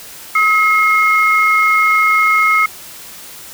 sine tone pair together, 1278 / 2153 Hz, D#6 / C7, +46 / +49 cents, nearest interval major sixth, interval 903 cents, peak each -11 dBFS, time 0.35-2.66 s, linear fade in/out 5 ms, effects tanh soft clip ceiling -2 dBFS + white hiss -34 dBFS RMS until 3.53 s

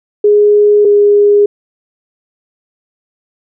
sine tone pair in turn, 415.3 / 410.5 Hz, G#4 / G#4, 0 / -20 cents, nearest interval unison, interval 20 cents, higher first, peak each -4 dBFS, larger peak neither, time 0.24-0.85 / 0.85-1.46 s, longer neither, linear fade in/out 5 ms, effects none

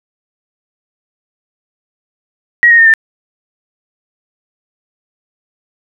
sine tone with pitch steps, 1900 / 1863 / 1826.8 / 1791.3 Hz, A#6 / A#6 / A#6 / A6, +33 / -2 / -36 / +31 cents, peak -3 dBFS, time 2.63-2.938 s, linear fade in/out 0 ms, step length 77 ms, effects none

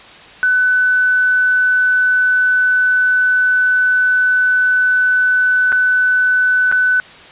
sine tone with dropouts, 1500 Hz, F#6, 23 cents sharp, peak -10 dBFS, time 0.43-7 s, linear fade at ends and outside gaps 0 ms, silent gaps 5.72-5.726 / 6.715-6.724 s, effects white hiss -38 dBFS RMS until 7.31 s + resampled to 8000 Hz

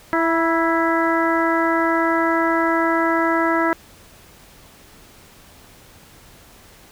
harmonic tone with a mistuned harmonic, 330.7 Hz, E4, 6 cents sharp, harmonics 1 / 2 / 3 / 4 / 5 / 6, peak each -20 / -23 / -23 / -23 / -25 / -27 dBFS, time 0.13-3.73 s, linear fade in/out 0 ms, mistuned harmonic 3, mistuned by -29 cents, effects pink hiss -47 dBFS RMS until 6.91 s

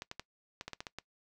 clicks, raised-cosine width 0.2 ms, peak -23 dBFS, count 9, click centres 0.021 / 0.114 / 0.196 / 0.611 / 0.68 / 0.733 / 0.805 / 0.868 / 0.986 s, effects noise-tail reverb RT60 0.1 s tail -21 dB re dry

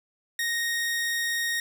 sawtooth tone, 1864 Hz, A#6, 1 cent flat, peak -22 dBFS, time 0.39-1.6 s, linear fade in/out 2 ms, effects none

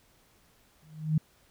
sine tone with exponential growth, 155.56 Hz, D#3, in tune, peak -19 dBFS, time 0.82-1.18 s, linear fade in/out 5 ms, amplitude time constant 77 ms, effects pink hiss -64 dBFS RMS until 1.5 s

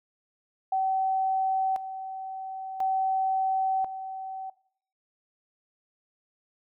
sine tone with tremolo, 764 Hz, G5, 45 cents flat, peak -23 dBFS, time 0.72-4.5 s, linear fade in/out 5 ms, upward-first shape square, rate 0.48 Hz, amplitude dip 70%, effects noise-tail reverb RT60 0.6 s tail -20 dB re dry

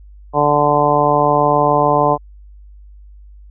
harmonic tone, 146.83 Hz, D3, in tune, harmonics 1 / 2 / 3 / 4 / 5 / 6 / 7, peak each -22 / -22 / -19 / -17 / -17 / -18 / -17 dBFS, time 0.33-2.18 s, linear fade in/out 50 ms, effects added 50 Hz sine -37 dBFS peak until 3.5 s

